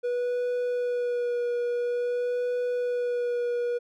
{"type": "tone with vibrato", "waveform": "triangle", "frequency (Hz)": 486.6, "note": "B4", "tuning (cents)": -26, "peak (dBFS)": -23, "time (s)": [0.03, 3.79], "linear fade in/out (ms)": 20, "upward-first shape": "sine", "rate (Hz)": 0.49, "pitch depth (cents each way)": 18, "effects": []}